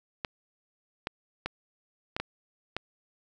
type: clicks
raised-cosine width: 0.3 ms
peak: -15 dBFS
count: 6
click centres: 0.248 / 1.071 / 1.46 / 2.165 / 2.2 / 2.766 s
effects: none